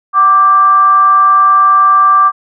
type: tone with frequency modulation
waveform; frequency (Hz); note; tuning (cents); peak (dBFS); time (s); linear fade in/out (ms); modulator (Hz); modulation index
sine; 1174.7; D6; 0; -4; 0.13-2.32; 50; 420; 0.25
effects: none